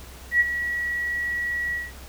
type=tone with ADSR envelope; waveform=sine; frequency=1927 Hz; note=B6; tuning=43 cents flat; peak=-13 dBFS; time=0.31-1.92 s; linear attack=91 ms; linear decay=31 ms; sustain=-11 dB; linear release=180 ms; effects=added 63 Hz sine -42 dBFS peak until 2.08 s + pink hiss -45 dBFS RMS until 2.08 s